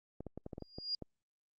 clicks, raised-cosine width 2 ms, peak -30 dBFS, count 9, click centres 0.206 / 0.267 / 0.376 / 0.464 / 0.532 / 0.581 / 0.623 / 0.785 / 1.023 s
sine tone with exponential growth, 4837 Hz, D#8, 50 cents flat, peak -31 dBFS, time 0.6-0.95 s, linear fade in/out 2 ms, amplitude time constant 74 ms
effects Opus 48 kbps

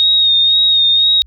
sine tone with vibrato, 3726 Hz, A#7, 2 cents flat, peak -8 dBFS, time 0-1.22 s, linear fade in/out 0 ms, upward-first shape sine, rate 2 Hz, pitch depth 32 cents each way, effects added 60 Hz sine -39 dBFS peak until 1.26 s

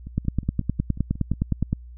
two click trains, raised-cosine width 5 ms, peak -9 / -24 dBFS, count 16 / 8, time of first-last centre 0.18-1.73 / 0.07-1.336 s, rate 9.68 / 5.53 Hz, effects added 60 Hz sine -39 dBFS peak until 1.97 s

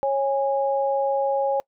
sine tone pair together, 549.3 / 823 Hz, C#5 / G#5, -16 / -16 cents, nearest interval perfect fifth, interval 700 cents, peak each -21 / -24 dBFS, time 0.03-1.6 s, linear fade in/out 0 ms, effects noise-tail reverb RT60 0.1 s tail -25 dB re dry

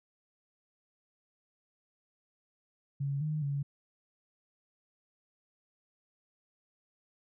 sine tone with pitch steps, 139.8 / 153.2 / 141.3 Hz, C#3 / D#3 / C#3, +15 / -27 / +34 cents, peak -30 dBFS, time 3-3.63 s, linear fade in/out 10 ms, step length 210 ms, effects none

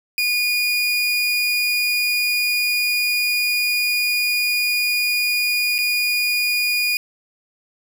30% pulse tone with dropouts, 2445 Hz, D#7, 31 cents flat, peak -15 dBFS, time 0.18-6.97 s, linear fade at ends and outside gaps 1 ms, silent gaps 5.782-5.787 s, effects none

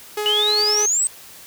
sawtooth tone with tremolo, 420.4 Hz, G#4, 21 cents sharp, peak -17 dBFS, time 0.17-0.86 s, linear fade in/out 5 ms, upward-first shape triangle, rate 9.9 Hz, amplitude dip 25%
sine exponential sweep, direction up, 2903 to 8350 Hz, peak -16 dBFS, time 0.26-1.07 s, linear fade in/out 0 ms
effects white hiss -42 dBFS RMS until 1.46 s

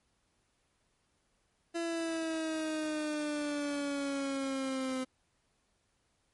30% pulse exponential sweep, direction down, 338 to 257.9 Hz, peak -30 dBFS, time 1.74-5.05 s, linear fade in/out 20 ms, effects pink hiss -75 dBFS RMS until 6.33 s + MP3 48 kbps

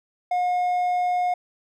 sine tone with hard clipping, 719 Hz, F#5, 50 cents flat, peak -21 dBFS, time 0.31-1.34 s, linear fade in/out 5 ms, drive 3 dB, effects none

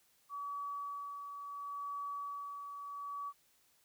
sine tone with tremolo, 1140 Hz, C#6, 48 cents sharp, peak -38 dBFS, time 0.29-3.33 s, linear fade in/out 50 ms, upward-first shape sine, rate 0.72 Hz, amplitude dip 45%, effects white hiss -71 dBFS RMS until 3.84 s

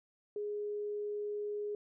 sine tone, 415.3 Hz, G#4, in tune, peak -35 dBFS, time 0.36-1.75 s, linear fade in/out 2 ms, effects none

